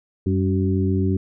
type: harmonic tone with a mistuned harmonic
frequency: 94.4 Hz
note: F#2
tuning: 35 cents sharp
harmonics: 1 / 2 / 3 / 4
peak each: -20 / -23 / -25 / -26 dBFS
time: 0.26-1.17 s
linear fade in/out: 5 ms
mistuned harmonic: 2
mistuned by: +54 cents
effects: none